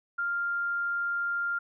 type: tone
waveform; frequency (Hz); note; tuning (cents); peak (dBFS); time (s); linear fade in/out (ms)
sine; 1396.9; F6; 0; -27; 0.18-1.59; 10
effects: none